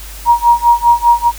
sine tone with tremolo, 947 Hz, A#5, 27 cents sharp, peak -3 dBFS, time 0.25-1.32 s, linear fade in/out 50 ms, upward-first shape sine, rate 5 Hz, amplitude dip 95%, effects added 50 Hz sine -29 dBFS peak until 1.38 s + white hiss -33 dBFS RMS until 1.38 s

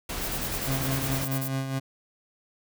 pink noise, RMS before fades -33 dBFS, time 0.09-1.25 s, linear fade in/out 5 ms
violet noise bursts, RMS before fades -33 dBFS, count 13, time 0.21-1.483 s, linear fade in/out 10 ms, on 73 ms, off 27 ms
30% pulse tone with tremolo, 134.1 Hz, C3, 43 cents sharp, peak -23 dBFS, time 0.66-1.8 s, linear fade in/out 20 ms, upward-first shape sine, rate 4.7 Hz, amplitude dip 50%
effects none

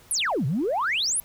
sine exponential two-way sweep, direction down then up, 11660 to 119.5 to 11660 Hz, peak -21 dBFS, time 0.11-1.2 s, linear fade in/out 0 ms, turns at 0.46 s, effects tanh soft clip ceiling -18 dBFS + pink hiss -53 dBFS RMS until 1.24 s

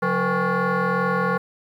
sine tone with frequency modulation, 460.2 Hz, A#4, 22 cents flat, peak -17 dBFS, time 0.02-1.38 s, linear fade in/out 10 ms, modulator 321 Hz, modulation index 3.4, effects tanh soft clip ceiling -16 dBFS + 9-bit

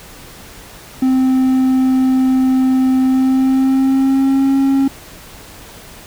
triangle tone with pitch glide, 260.2 to 271.7 Hz, C4 to C#4, -9 to -35 cents, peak -8 dBFS, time 1.02-4.88 s, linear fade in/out 5 ms, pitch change +74 cents, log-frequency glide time 3.02-4.54 s, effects pink hiss -37 dBFS RMS until 6.06 s

